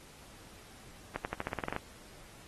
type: accelerating click train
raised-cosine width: 0.5 ms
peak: -19 dBFS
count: 11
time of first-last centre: 1.16-1.764 s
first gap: 89 ms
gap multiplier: 0.91
effects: pink hiss -55 dBFS RMS until 2.47 s + AAC 32 kbps